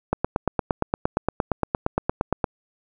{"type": "click train", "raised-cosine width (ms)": 1, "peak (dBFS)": -6, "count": 21, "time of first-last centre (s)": [0.13, 2.442], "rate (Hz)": 8.65, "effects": []}